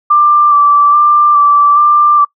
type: tone with vibrato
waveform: sine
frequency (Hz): 1174.7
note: D6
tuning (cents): 0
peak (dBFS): -4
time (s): 0.1-2.25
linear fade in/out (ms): 10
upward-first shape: square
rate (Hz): 1.2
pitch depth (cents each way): 17
effects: noise-tail reverb RT60 0.1 s tail -23 dB re dry